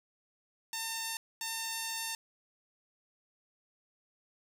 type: tone pair in turn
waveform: 5% pulse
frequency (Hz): 904 / 904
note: A5 / A5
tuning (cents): +47 / +47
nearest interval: unison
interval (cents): 0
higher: neither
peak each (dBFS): -23 / -23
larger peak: neither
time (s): 0.73-1.17 / 1.41-2.15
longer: second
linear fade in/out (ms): 2
effects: none